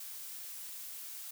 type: noise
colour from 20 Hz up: blue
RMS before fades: -45 dBFS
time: 0-1.31 s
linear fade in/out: 5 ms
effects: none